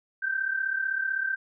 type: tone pair together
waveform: sine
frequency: 1532.2 / 1568 Hz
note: G6 / G6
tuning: -40 / 0 cents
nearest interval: unison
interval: 40 cents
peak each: -31 / -27 dBFS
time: 0.22-1.36 s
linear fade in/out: 10 ms
effects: none